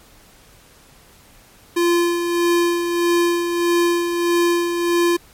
square tone with tremolo, 345.1 Hz, F4, 21 cents flat, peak -14 dBFS, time 1.76-5.17 s, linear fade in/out 10 ms, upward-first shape sine, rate 1.6 Hz, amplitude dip 50%, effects pink hiss -49 dBFS RMS until 5.33 s + MP3 64 kbps

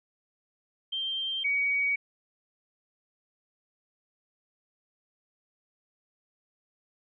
sine tone pair in turn, 3155 / 2256 Hz, G7 / C#7, +10 / +30 cents, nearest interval tritone, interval 580 cents, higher first, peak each -29 / -24 dBFS, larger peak second, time 0.92-1.44 / 1.44-1.96 s, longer neither, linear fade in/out 10 ms, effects none

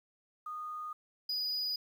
sine / triangle tone pair in turn, 1232 / 4938 Hz, D#6 / D#8, -17 / -14 cents, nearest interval 2 octaves, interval 2403 cents, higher second, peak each -38 / -31 dBFS, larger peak second, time 0.46-0.93 / 1.29-1.76 s, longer neither, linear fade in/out 5 ms, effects 11-bit

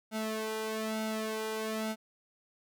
sawtooth tone with flanger, 218.8 Hz, A3, 9 cents flat, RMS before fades -35 dBFS, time 0.11-1.96 s, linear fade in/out 50 ms, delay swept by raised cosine 1.4 to 2.07 ms, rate 1.1 Hz, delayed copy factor +0.9, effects none

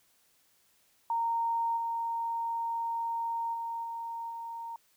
sine tone with level steps, 924 Hz, A#5, 16 cents flat, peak -27 / -30 / -33 / -35 / -37 dBFS, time 1.1-4.76 s, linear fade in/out 2 ms, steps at 1.76 / 3.53 / 3.83 / 4.29 s, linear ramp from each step 20 ms, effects white hiss -68 dBFS RMS until 4.96 s

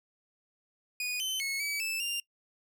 sawtooth tone with pitch steps, 2470 / 3062 / 2189 / 2285 / 2633 / 2792 Hz, D#7 / G7 / C#7 / D7 / E7 / F7, -13 / -41 / -22 / -48 / -3 / -1 cents, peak -28 dBFS, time 1-2.2 s, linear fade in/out 2 ms, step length 200 ms, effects noise-tail reverb RT60 0.1 s tail -24 dB re dry

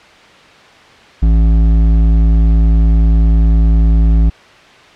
triangle tone with hard clipping, 55 Hz, A1, in tune, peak -8 dBFS, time 1.22-4.3 s, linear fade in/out 10 ms, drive 13 dB, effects white hiss -40 dBFS RMS until 4.95 s + low-pass 3000 Hz 12 dB/octave

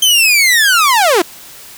sawtooth linear sweep, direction down, 3147 to 311.1 Hz, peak -4 dBFS, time 0.02-1.22 s, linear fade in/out 5 ms, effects white hiss -35 dBFS RMS until 1.77 s

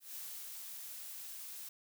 blue noise with ADSR envelope, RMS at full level -45 dBFS, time 0-1.69 s, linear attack 150 ms, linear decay 310 ms, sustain -2 dB, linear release 4 ms, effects none

